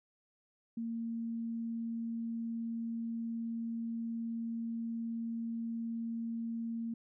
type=tone; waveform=sine; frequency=229.7 Hz; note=A#3; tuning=25 cents flat; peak=-35 dBFS; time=0.77-6.94 s; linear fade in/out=5 ms; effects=none